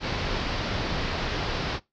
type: low-pass noise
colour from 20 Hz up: pink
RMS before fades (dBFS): -29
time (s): 0-1.8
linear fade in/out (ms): 50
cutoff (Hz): 5200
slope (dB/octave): 48
effects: noise-tail reverb RT60 0.2 s tail -21 dB re dry